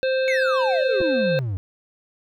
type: harmonic tone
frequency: 523.3 Hz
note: C5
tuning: in tune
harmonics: 1 / 3 / 5 / 7 / 8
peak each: -19 / -29 / -33 / -36 / -37 dBFS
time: 0.03-1.39 s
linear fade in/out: 0 ms
type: exponential sweep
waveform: triangle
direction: down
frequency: 2264 to 88.5 Hz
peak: -21 dBFS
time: 0.28-1.57 s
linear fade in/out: 0 ms
type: clicks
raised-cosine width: 2 ms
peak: -18 dBFS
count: 2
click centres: 1.006 / 1.015 s
effects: none